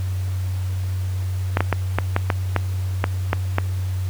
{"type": "clicks", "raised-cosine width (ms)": 0.5, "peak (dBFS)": -3, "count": 10, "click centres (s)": [1.571, 1.606, 1.727, 1.986, 2.164, 2.302, 2.563, 3.041, 3.331, 3.584], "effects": ["added 93 Hz sine -21 dBFS peak until 4.09 s", "pink hiss -42 dBFS RMS until 4.09 s"]}